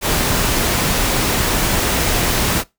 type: noise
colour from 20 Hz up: pink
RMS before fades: -17 dBFS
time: 0.01-2.64 s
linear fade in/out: 50 ms
effects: noise-tail reverb RT60 0.2 s tail -21 dB re dry